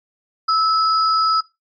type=tone pair together; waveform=sine; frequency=1306 / 4931 Hz; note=E6 / D#8; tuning=-17 / -16 cents; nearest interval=octave + major seventh; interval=2301 cents; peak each=-14 / -21 dBFS; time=0.48-1.41 s; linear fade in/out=10 ms; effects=noise-tail reverb RT60 0.2 s tail -17 dB re dry + MP3 96 kbps